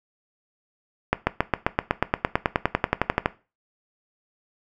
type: accelerating click train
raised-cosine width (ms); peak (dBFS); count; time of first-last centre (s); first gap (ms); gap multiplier
0.5; -3; 21; 1.13-3.259; 140; 0.97
effects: noise-tail reverb RT60 0.3 s tail -17 dB re dry